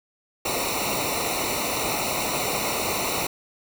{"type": "noise with comb filter", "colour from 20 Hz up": "pink", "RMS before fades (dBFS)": -26, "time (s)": [0.45, 3.27], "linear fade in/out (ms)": 5, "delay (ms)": 0.61, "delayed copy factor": -0.9, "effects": []}